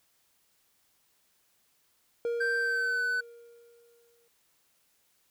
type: tone with exponential decay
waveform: triangle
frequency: 470.6 Hz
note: A#4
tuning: 16 cents sharp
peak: -25 dBFS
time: 2.25-4.28 s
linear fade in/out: 1 ms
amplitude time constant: 440 ms
type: tone with pitch glide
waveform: triangle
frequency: 1568 to 1500.7 Hz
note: G6 to F#6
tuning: 0 to +24 cents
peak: -25 dBFS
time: 2.4-3.21 s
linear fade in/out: 10 ms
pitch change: -76 cents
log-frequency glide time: 2.58-3.02 s
effects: white hiss -70 dBFS RMS until 5.3 s